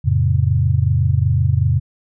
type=chord; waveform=sine; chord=F augmented; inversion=none; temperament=equal with one note detuned; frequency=87.31 / 110 / 135.35 Hz; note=F2 / A2 / C#3; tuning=0 / 0 / -41 cents; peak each=-17 dBFS; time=0.04-1.8 s; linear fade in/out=20 ms; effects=none